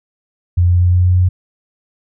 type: tone with pitch steps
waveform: sine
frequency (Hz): 88 / 88.56 / 89.13 / 89.69 / 90.27 / 90.84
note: F2 / F2 / F2 / F2 / F#2 / F#2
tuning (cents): +14 / +25 / +36 / +47 / -42 / -31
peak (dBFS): -8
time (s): 0.57-1.29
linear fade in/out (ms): 10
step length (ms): 120
effects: none